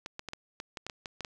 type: clicks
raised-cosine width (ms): 0.2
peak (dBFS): -21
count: 11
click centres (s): 0.061 / 0.194 / 0.287 / 0.334 / 0.601 / 0.772 / 0.866 / 0.898 / 1.058 / 1.207 / 1.248
effects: none